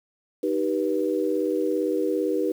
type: chord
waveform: sine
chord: Eb augmented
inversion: none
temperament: just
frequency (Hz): 311.1 / 388.9 / 486.1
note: Eb4 / G4 / B4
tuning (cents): 0 / -14 / -28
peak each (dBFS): -26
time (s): 0.43-2.52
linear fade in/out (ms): 5
effects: 8-bit